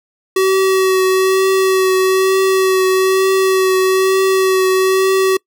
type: tone with vibrato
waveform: square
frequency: 379 Hz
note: F#4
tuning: 42 cents sharp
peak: -11 dBFS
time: 0.36-5.37 s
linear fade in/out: 5 ms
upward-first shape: triangle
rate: 1.1 Hz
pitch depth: 18 cents each way
effects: noise-tail reverb RT60 0.1 s tail -25 dB re dry